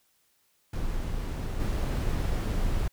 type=noise with level steps; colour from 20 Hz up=brown; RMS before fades=-31 / -27 dBFS; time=0.73-2.88 s; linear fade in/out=5 ms; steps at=1.6 s; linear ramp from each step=2 ms; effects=white hiss -69 dBFS RMS until 2.92 s